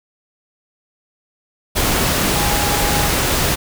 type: tone in noise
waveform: sine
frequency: 823 Hz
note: G#5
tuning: 16 cents flat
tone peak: -23 dBFS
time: 2.34-3.08 s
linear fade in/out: 20 ms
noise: pink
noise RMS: -17 dBFS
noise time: 1.75-3.56 s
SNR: -9 dB
effects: none